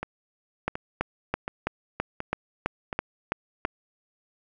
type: two click trains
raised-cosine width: 0.5 ms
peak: -16 / -10 dBFS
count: 6 / 10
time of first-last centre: 0.03-3.653 / 0.68-3.65 s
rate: 1.38 / 3.03 Hz
effects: none